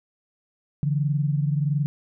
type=tone pair together; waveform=sine; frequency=143.48 / 164.81 Hz; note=D3 / E3; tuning=-40 / 0 cents; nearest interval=major second; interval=240 cents; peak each=-21 / -27 dBFS; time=0.83-1.86 s; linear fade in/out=0 ms; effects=none